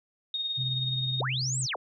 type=tone with tremolo; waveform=sine; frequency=3711 Hz; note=A#7; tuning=9 cents flat; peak=-27 dBFS; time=0.34-1.21 s; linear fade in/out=2 ms; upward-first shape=sine; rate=19 Hz; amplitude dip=45%
type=tone with vibrato; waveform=sine; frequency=129.6 Hz; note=C3; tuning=16 cents flat; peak=-30 dBFS; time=0.57-1.67 s; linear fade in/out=20 ms; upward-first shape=triangle; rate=9.2 Hz; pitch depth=8 cents each way
type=linear two-way sweep; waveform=sine; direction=up then down; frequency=278.8 to 8270 to 278.8 Hz; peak=-29 dBFS; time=1.2-1.76 s; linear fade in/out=5 ms; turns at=1.6 s
effects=none